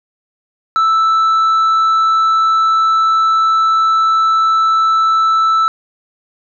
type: tone with tanh clipping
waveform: triangle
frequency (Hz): 1318.5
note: E6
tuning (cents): 0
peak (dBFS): -10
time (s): 0.76-5.68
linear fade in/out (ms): 0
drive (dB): 8
effects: none